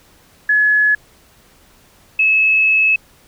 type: tone pair in turn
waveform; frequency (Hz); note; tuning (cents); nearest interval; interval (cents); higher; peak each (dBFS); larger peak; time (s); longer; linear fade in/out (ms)
sine; 1700 / 2591; G#6 / E7; +40 / -30; perfect fifth; 730; second; -10; neither; 0.49-0.95 / 2.19-2.96; second; 5
effects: pink hiss -50 dBFS RMS until 3.27 s